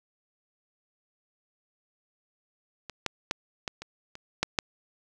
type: clicks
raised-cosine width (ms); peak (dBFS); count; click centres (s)
0.2; -21 / -10 / -10 / -14 / -22 / -25 / -7 / -6; 8; 2.897 / 3.063 / 3.311 / 3.678 / 3.82 / 4.154 / 4.43 / 4.588
effects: none